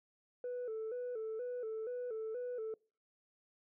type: tone with vibrato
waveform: sine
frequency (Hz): 466.2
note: A#4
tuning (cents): 0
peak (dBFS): -36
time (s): 0.44-2.74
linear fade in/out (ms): 2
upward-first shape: square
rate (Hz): 2.1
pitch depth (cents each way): 98
effects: noise-tail reverb RT60 0.4 s tail -26 dB re dry + tanh soft clip ceiling -36 dBFS